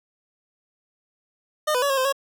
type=tone with pitch steps; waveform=25% pulse; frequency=609 / 498.5 / 566 / 542 / 519 / 551 Hz; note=D#5 / B4 / C#5 / C#5 / C5 / C#5; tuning=-37 / +16 / +36 / -39 / -14 / -11 cents; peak=-16 dBFS; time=1.67-2.126 s; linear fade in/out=10 ms; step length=76 ms; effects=none